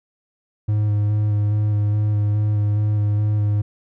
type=tone with vibrato; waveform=triangle; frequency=104.7 Hz; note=G#2; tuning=15 cents sharp; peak=-14 dBFS; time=0.68-3.62 s; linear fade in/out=10 ms; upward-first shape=square; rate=2.4 Hz; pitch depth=14 cents each way; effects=none